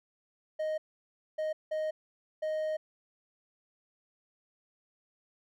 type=tone bursts at uneven times; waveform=triangle; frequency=622.3 Hz; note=D#5; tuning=in tune; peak=-28 dBFS; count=4; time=0.59-0.78 / 1.38-1.53 / 1.71-1.91 / 2.42-2.77 s; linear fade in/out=10 ms; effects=none